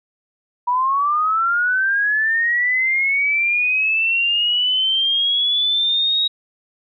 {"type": "linear sweep", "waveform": "sine", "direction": "up", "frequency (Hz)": [964, 3807], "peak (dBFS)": -15, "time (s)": [0.67, 6.28], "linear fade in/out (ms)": 10, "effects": []}